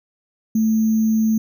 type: tone with sample-and-hold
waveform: sine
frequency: 220 Hz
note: A3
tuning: in tune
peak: -14 dBFS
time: 0.55-1.38 s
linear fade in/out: 5 ms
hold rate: 6300 Hz
effects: none